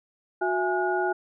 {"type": "tone cluster", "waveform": "sine", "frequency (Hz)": [365.3, 665, 829, 1445], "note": ["F#4", "E5", "G#5", "F#6"], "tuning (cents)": [-22, 15, -3, -41], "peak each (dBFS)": [-26, -31, -28, -30], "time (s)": [0.41, 1.13], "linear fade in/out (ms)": 10, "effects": []}